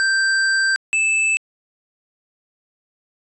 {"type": "tone pair in turn", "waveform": "square", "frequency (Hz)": [1568, 2629], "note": ["G6", "E7"], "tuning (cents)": [0, -5], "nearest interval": "major sixth", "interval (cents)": 895, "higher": "second", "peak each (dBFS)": -16, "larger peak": "neither", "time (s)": [[0, 0.76], [0.93, 1.37]], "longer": "first", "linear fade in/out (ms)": 0, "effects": ["resampled to 22050 Hz"]}